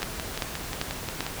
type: two click trains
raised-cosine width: 0.2 ms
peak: -9 / -13 dBFS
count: 4 / 8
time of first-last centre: 0.03-1.206 / 0.02-1.266 s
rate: 2.55 / 5.62 Hz
effects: pink hiss -36 dBFS RMS until 1.4 s